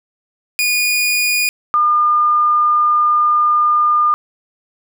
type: tone pair in turn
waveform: sawtooth / sine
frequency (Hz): 2451 / 1209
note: D#7 / D6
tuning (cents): -27 / +50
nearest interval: octave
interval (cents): 1223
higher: first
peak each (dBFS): -10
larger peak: neither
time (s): 0.59-1.49 / 1.74-4.14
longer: second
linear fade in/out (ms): 0
effects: none